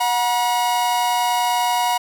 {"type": "tone pair together", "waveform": "45% pulse", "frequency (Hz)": [728.4, 961], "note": ["F#5", "B5"], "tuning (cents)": [-27, -48], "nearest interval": "perfect fourth", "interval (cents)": 479, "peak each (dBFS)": [-21, -19], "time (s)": [0, 1.98], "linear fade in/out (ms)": 10, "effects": []}